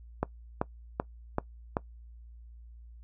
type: click train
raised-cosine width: 1 ms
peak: -13 dBFS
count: 5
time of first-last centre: 0.23-1.768 s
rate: 2.6 Hz
effects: noise-tail reverb RT60 0.1 s tail -20 dB re dry + added 58 Hz sine -47 dBFS peak until 3.03 s